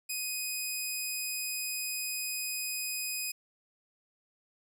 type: tone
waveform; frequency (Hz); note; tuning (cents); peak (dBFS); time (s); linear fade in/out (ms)
10% pulse; 2500; D#7; +8; -24; 0.09-3.32; 10
effects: none